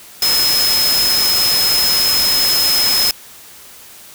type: tone in noise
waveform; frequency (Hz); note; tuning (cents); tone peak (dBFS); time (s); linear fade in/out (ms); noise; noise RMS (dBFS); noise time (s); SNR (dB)
sine; 5140; E8; -45; -13; 0.22-3.11; 2; white; -18; 0.22-3.11; +2
effects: white hiss -39 dBFS RMS until 4.14 s